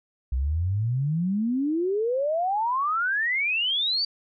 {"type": "exponential sweep", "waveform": "sine", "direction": "up", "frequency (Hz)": [61, 4699], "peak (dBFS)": -22, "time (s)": [0.32, 4.05], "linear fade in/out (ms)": 5, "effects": []}